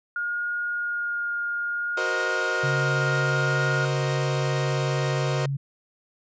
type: tone with vibrato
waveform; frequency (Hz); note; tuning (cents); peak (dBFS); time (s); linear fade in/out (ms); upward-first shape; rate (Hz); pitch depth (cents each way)
sine; 1424; F6; +33; -25; 0.16-3.85; 2; sine; 0.59; 9
type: chord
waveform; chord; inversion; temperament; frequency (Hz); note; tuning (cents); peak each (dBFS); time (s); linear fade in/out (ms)
sawtooth; C half-diminished seventh; second; equal; 370 / 466.2 / 523.3 / 622.3; Gb4 / Bb4 / C5 / Eb5; 0 / 0 / 0 / 0; -28; 1.97-5.46; 5
type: tone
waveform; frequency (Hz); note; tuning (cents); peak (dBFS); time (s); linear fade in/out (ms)
sine; 138.59; C#3; 0; -24; 2.63-5.57; 10
effects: resampled to 16000 Hz